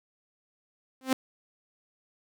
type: tone with exponential growth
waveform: sawtooth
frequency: 261.6 Hz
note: C4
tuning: in tune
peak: -15 dBFS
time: 1.01-1.13 s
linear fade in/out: 1 ms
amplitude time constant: 25 ms
effects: none